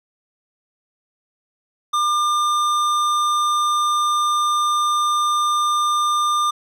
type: tone with hard clipping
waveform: triangle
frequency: 1200 Hz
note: D6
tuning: 37 cents sharp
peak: -18 dBFS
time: 1.93-6.51 s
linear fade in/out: 10 ms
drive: 17 dB
effects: none